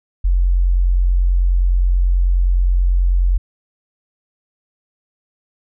sine tone, 44.7 Hz, F1, 41 cents sharp, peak -11 dBFS, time 0.24-3.38 s, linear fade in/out 10 ms, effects none

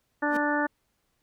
harmonic tone, 293.9 Hz, D4, 1 cent sharp, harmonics 1 / 2 / 3 / 4 / 5 / 6, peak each -28 / -31 / -30 / -35 / -31 / -31 dBFS, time 0.22-0.67 s, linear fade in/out 10 ms
35% pulse tone with exponential growth, 240.7 Hz, B3, 44 cents flat, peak -29 dBFS, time 0.26-0.37 s, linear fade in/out 5 ms, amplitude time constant 23 ms
effects pink hiss -74 dBFS RMS until 1.22 s

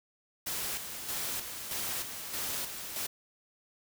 white noise with tremolo, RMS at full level -35 dBFS, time 0.46-3.07 s, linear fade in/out 10 ms, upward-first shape square, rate 1.6 Hz, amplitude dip 50%, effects none

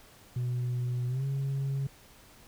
sine tone with pitch glide, 123.47 to 137 Hz, B2 to C#3, 0 to -20 cents, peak -26 dBFS, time 0.36-1.87 s, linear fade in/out 5 ms, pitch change +180 cents, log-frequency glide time 1.08-1.24 s, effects tanh soft clip ceiling -27 dBFS + pink hiss -56 dBFS RMS until 2.47 s

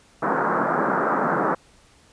white band-pass noise, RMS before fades -22 dBFS, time 0.22-1.55 s, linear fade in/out 10 ms, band 150 to 1500 Hz, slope 48 dB/octave, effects pink hiss -55 dBFS RMS until 2.12 s + resampled to 22050 Hz

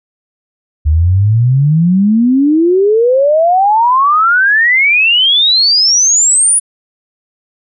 sine exponential sweep, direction up, 73.1 to 9956 Hz, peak -6 dBFS, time 0.85-6.6 s, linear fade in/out 20 ms, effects none

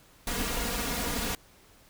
pink noise with comb filter, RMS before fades -31 dBFS, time 0.27-1.35 s, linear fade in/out 2 ms, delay 4.2 ms, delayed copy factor +0.75, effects pink hiss -58 dBFS RMS until 1.89 s

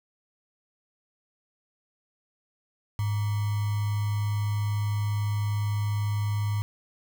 sine tone with sample-and-hold, 103.83 Hz, G#2, in tune, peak -24 dBFS, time 2.99-6.62 s, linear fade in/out 0 ms, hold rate 1050 Hz, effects none

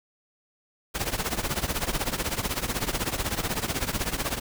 pink noise with tremolo, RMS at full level -25 dBFS, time 0.94-4.4 s, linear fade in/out 20 ms, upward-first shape triangle, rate 16 Hz, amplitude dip 90%, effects none

